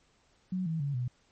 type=tone with pitch steps; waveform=sine; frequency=184.8 / 161.81 / 141.68 / 124.05 Hz; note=F#3 / E3 / C#3 / B2; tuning=-2 / -32 / +38 / +8 cents; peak=-29 dBFS; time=0.52-1.08 s; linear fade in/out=5 ms; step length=140 ms; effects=pink hiss -68 dBFS RMS until 1.31 s + MP3 32 kbps